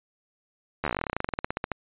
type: slowing click train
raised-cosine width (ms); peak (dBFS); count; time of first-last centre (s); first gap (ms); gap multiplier
0.5; -12; 26; 0.84-1.717; 12; 1.08
effects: resampled to 8000 Hz